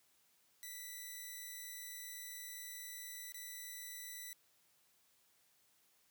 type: tone with dropouts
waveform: 5% pulse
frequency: 1975.5 Hz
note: B6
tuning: in tune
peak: -36 dBFS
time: 0.63-4.33 s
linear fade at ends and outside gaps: 0 ms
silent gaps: 3.321-3.344 s
effects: white hiss -73 dBFS RMS until 6.1 s + high-pass 60 Hz 12 dB/octave